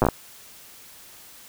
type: slowing click train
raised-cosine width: 1 ms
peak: -4 dBFS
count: 6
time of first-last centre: 0.02-0.087 s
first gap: 8 ms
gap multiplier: 1.26
effects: white hiss -47 dBFS RMS until 1.48 s